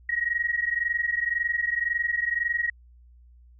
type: tone pair together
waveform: sine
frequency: 1886 / 1907.9 Hz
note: A#6 / A#6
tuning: +20 / +40 cents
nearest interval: unison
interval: 20 cents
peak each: -26 / -27 dBFS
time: 0.09-2.7 s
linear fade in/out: 5 ms
effects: added 60 Hz sine -50 dBFS peak until 3.59 s